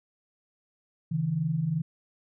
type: tone pair together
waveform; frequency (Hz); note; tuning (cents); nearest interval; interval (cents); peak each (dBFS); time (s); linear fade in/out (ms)
sine; 138.6 / 161.31; C#3 / E3; 0 / -37; minor third; 263; -31 / -26; 1.11-1.82; 10
effects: none

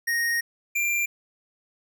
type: tone pair in turn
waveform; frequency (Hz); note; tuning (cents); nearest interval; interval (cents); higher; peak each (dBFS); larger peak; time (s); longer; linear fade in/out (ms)
square; 1864.7 / 2376; A#6 / D7; 0 / +20; major third; 420; second; -23; neither; 0.07-0.41 / 0.75-1.06; first; 10
effects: none

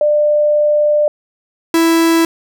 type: tone pair in turn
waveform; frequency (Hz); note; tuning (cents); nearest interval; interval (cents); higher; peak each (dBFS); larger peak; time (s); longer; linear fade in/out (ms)
sine / 45% pulse; 596 / 330.1; D5 / E4; +25 / +2; minor seventh; 1023; first; -9; neither; 0.01-1.08 / 1.74-2.25; first; 2
effects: none

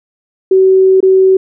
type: tone with dropouts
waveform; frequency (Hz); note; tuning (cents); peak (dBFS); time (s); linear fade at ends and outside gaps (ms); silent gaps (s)
sine; 379.2; F#4; +43; -4; 0.51-1.37; 5; 1.005-1.027
effects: none

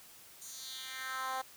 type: tone with high-pass filter sweep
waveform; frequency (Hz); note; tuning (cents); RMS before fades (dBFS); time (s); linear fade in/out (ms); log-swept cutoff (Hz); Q
10% pulse; 261.6; C4; 0; -41; 0.41-1.42; 10; 7700 to 720; 2.2
effects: white hiss -56 dBFS RMS until 1.56 s

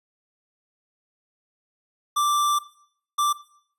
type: tone bursts at uneven times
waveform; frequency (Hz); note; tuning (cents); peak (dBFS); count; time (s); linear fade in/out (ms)
square; 1174.7; D6; 0; -20; 2; 2.16-2.59 / 3.18-3.33; 10
effects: noise-tail reverb RT60 0.6 s tail -17 dB re dry + resampled to 32000 Hz

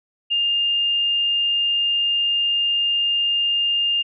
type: tone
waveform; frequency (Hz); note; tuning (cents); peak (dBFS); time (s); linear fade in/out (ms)
sine; 2812; F7; +11; -17; 0.3-4.03; 20
effects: none

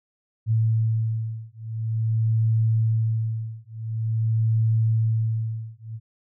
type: beating tone pair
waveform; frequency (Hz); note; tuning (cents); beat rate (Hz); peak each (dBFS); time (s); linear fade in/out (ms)
sine; 111.5 / 111.97; A2 / A2; +23 / +31; 0.47; -23; 0.46-6; 50
effects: none

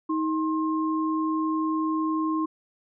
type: tone pair together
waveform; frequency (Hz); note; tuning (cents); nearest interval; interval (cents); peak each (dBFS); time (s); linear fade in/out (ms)
sine; 316.2 / 1063.6; D#4 / C6; +28 / +28; octave + major sixth; 2100; -24 / -29; 0.09-2.46; 10
effects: none

